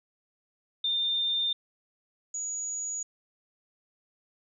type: tone pair in turn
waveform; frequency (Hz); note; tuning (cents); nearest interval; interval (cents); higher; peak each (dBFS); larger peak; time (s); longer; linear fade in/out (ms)
sine; 3608 / 6811; A7 / G#8; +43 / +43; major seventh; 1100; second; -25 / -31; first; 0.84-1.53 / 2.34-3.03; neither; 5
effects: none